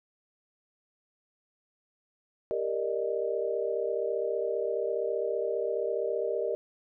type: chord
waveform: sine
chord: Eb major seventh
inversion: first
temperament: equal with one note detuned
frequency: 397.2 / 466.2 / 587.3 / 622.3 Hz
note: G4 / Bb4 / D5 / Eb5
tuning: +23 / 0 / 0 / 0 cents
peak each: -33 / -31 / -36 / -34 dBFS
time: 2.51-6.55 s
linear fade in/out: 0 ms
effects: none

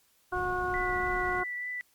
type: noise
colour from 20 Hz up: brown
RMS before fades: -41 dBFS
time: 0.31-1.44 s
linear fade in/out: 50 ms
type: harmonic tone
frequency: 363.5 Hz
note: F#4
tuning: 31 cents flat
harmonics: 1 / 2 / 3 / 4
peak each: -34 / -34 / -34 / -34 dBFS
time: 0.32-1.44 s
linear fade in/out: 10 ms
type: tone with vibrato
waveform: sine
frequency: 1975.5 Hz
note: B6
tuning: in tune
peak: -33 dBFS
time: 0.74-1.81 s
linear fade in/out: 0 ms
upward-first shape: triangle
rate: 3.4 Hz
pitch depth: 15 cents each way
effects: white hiss -67 dBFS RMS until 1.94 s + Opus 48 kbps

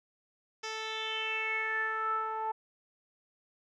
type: tone with low-pass filter sweep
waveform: 10% pulse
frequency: 440 Hz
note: A4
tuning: in tune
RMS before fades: -34 dBFS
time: 0.63-2.52 s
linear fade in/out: 10 ms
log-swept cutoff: 5000 to 930 Hz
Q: 6.3
effects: none

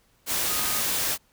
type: tone in noise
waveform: sine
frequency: 1244.5 Hz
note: D#6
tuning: in tune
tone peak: -36 dBFS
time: 0.46-0.83 s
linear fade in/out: 50 ms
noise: white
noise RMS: -26 dBFS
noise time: 0.26-1.18 s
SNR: -13 dB
effects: pink hiss -64 dBFS RMS until 1.32 s

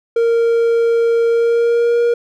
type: tone with pitch glide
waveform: triangle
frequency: 463.6 to 473.1 Hz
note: A#4 to A#4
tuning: -10 to +26 cents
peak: -9 dBFS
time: 0.16-2.14 s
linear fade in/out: 5 ms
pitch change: +36 cents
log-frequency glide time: 1.28-2.01 s
effects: none

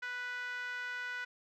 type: tone with band-pass filter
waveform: 5% pulse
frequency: 493.9 Hz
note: B4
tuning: in tune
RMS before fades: -40 dBFS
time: 0.02-1.25 s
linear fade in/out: 10 ms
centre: 1600 Hz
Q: 5.8
effects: none

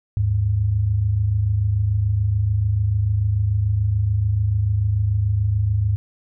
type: tone pair together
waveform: sine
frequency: 76.73 / 103.6 Hz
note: D#2 / G#2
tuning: -24 / -4 cents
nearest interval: perfect fourth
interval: 520 cents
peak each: -24 / -17 dBFS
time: 0.17-5.96 s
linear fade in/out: 0 ms
effects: none

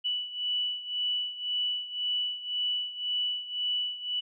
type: beating tone pair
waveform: sine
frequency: 2960 / 2961.9 Hz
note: F#7 / F#7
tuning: 0 / +1 cents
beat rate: 1.9 Hz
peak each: -30 / -34 dBFS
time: 0.04-4.21 s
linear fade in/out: 20 ms
effects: none

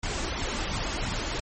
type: noise with flanger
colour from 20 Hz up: pink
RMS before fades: -30 dBFS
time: 0.03-1.4 s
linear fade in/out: 5 ms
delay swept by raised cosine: 0.86 to 3.56 ms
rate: 2.8 Hz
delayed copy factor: +0.5
effects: MP3 32 kbps

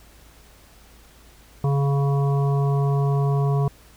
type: harmonic tone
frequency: 140 Hz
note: C#3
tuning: 18 cents sharp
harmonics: 1 / 3 / 5 / 7 / 8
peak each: -18 / -28 / -32 / -35 / -36 dBFS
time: 1.64-3.68 s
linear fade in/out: 2 ms
effects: added 55 Hz sine -51 dBFS peak until 3.96 s + pink hiss -52 dBFS RMS until 3.96 s

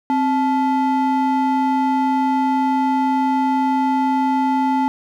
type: ring-modulated tone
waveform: triangle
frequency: 566 Hz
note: C#5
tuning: 36 cents sharp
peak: -10 dBFS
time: 0.1-4.88 s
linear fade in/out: 0 ms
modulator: 303 Hz
effects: none

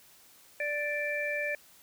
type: harmonic tone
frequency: 587.3 Hz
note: D5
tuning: in tune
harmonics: 1 / 3 / 4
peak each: -34 / -34 / -34 dBFS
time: 0.6-1.55 s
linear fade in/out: 2 ms
effects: white hiss -58 dBFS RMS until 1.82 s

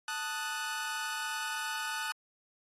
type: chord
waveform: sawtooth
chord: D# diminished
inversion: second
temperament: equal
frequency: 880 / 1244.5 / 1480 Hz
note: A5 / D#6 / F#6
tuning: 0 / 0 / 0 cents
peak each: -36 / -37 / -33 dBFS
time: 0.08-2.12 s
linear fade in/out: 2 ms
effects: AAC 32 kbps

